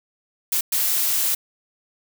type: noise bursts at uneven times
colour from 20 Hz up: blue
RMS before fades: -21 dBFS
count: 2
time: 0.52-0.61 / 0.72-1.35 s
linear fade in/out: 5 ms
effects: none